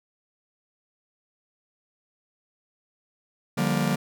45% pulse chord, G minor seventh, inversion second, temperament just, 147 / 176.4 / 196 / 235.2 Hz, D3 / F3 / G3 / Bb3, +2 / +18 / 0 / +16 cents, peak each -28 dBFS, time 3.57-3.96 s, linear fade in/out 10 ms, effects none

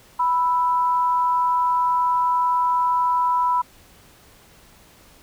sine tone pair together, 987.8 / 1318.6 Hz, B5 / E6, 0 / 0 cents, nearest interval perfect fourth, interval 500 cents, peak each -17 / -28 dBFS, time 0.19-3.62 s, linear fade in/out 10 ms, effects pink hiss -51 dBFS RMS until 5.22 s

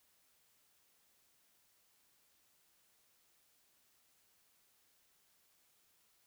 silence, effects white hiss -73 dBFS RMS until 6.26 s

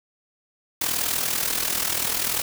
white noise with amplitude modulation, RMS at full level -22 dBFS, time 0.81-2.42 s, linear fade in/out 5 ms, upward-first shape sine, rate 40.5 Hz, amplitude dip 65%, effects none

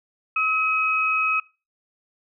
sine tone pair together, 1282.3 / 2541 Hz, E6 / D#7, -48 / +36 cents, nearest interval octave, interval 1184 cents, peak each -23 / -21 dBFS, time 0.36-1.4 s, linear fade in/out 5 ms, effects noise-tail reverb RT60 0.3 s tail -22 dB re dry

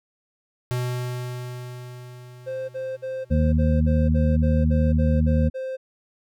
square tone with exponential decay, 124.1 Hz, B2, 9 cents sharp, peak -23 dBFS, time 0.71-4.21 s, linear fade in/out 0 ms, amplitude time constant 760 ms
triangle tone bursts, 523.3 Hz, C5, in tune, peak -25 dBFS, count 12, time 2.46-5.77 s, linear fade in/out 20 ms, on 230 ms, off 50 ms
harmonic tone, 77.78 Hz, D#2, in tune, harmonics 1 / 2 / 3, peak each -19 / -23 / -23 dBFS, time 3.3-5.5 s, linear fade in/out 20 ms
effects none

